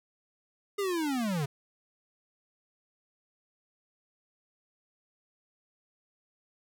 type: linear sweep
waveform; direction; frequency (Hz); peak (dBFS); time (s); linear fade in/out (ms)
square; down; 413.7 to 132.2; -29; 0.78-1.46; 10
effects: none